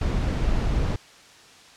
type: noise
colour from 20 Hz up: brown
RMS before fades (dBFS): -23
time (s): 0.01-0.96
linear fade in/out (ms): 5
effects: white hiss -49 dBFS RMS until 1.76 s + low-pass 6000 Hz 12 dB/octave